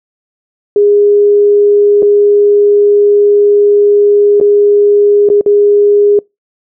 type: tone with dropouts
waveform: sine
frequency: 410.5 Hz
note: G#4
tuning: 20 cents flat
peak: -4 dBFS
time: 0.76-6.19 s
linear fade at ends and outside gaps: 2 ms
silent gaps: 2.023-2.028 / 4.401-4.411 / 5.289-5.3 / 5.411-5.461 s
effects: noise-tail reverb RT60 0.2 s tail -26 dB re dry